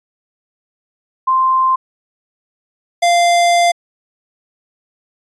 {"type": "tone pair in turn", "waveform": ["sine", "square"], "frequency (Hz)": [1045, 693.6], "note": ["C6", "F5"], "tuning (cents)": [-2, -12], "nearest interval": "perfect fifth", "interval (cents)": 710, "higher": "first", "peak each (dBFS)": -10, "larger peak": "neither", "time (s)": [[1.27, 1.76], [3.02, 3.72]], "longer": "second", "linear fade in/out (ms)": 10, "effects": ["resampled to 22050 Hz"]}